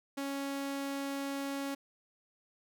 sawtooth tone, 277.2 Hz, C#4, in tune, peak -31 dBFS, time 0.17-1.75 s, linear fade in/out 10 ms, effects none

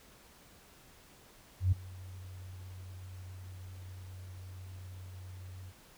sine tone with ADSR envelope, 92.5 Hz, F#2, in tune, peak -21 dBFS, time 1.6-5.73 s, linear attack 120 ms, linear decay 13 ms, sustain -23 dB, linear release 48 ms, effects tanh soft clip ceiling -17 dBFS + pink hiss -59 dBFS RMS until 5.97 s

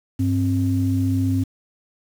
sine tone pair together, 99.63 / 264.9 Hz, G2 / C4, +29 / +22 cents, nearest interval octave + perfect fourth, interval 1693 cents, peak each -19 / -20 dBFS, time 0.19-1.44 s, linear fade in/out 10 ms, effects tanh soft clip ceiling -9 dBFS + 7-bit

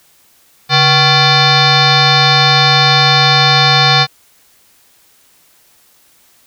sine tone with frequency modulation, 1731 Hz, A6, 29 cents flat, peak -6 dBFS, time 0.69-4.07 s, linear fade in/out 50 ms, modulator 624 Hz, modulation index 4.7, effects white hiss -50 dBFS RMS until 6.46 s

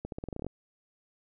accelerating click train, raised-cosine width 2 ms, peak -23 dBFS, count 11, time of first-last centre 0.05-0.466 s, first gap 72 ms, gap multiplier 0.87, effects none

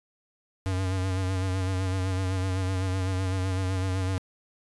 square tone with vibrato, 93.8 Hz, F#2, 24 cents sharp, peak -26 dBFS, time 0.66-4.18 s, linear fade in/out 0 ms, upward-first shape sine, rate 7.9 Hz, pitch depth 41 cents each way, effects resampled to 24000 Hz

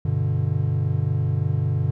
triangle chord, G major, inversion none, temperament equal, 98 / 123.47 / 146.83 Hz, G2 / B2 / D3, 0 / 0 / 0 cents, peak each -22 dBFS, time 0.05-1.91 s, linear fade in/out 5 ms, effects none

